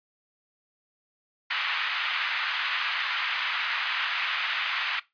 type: band-pass noise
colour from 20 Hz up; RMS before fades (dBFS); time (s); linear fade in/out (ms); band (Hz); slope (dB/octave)
white; -29; 1.5-5; 10; 1100 to 3100; 24
effects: noise-tail reverb RT60 0.2 s tail -19 dB re dry + resampled to 11025 Hz